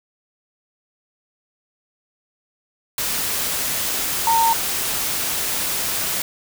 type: tone in noise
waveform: sine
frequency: 914 Hz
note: A#5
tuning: 34 cents flat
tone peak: -14 dBFS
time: 4.27-4.53 s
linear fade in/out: 2 ms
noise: white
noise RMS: -23 dBFS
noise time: 2.98-6.22 s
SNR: +6 dB
effects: none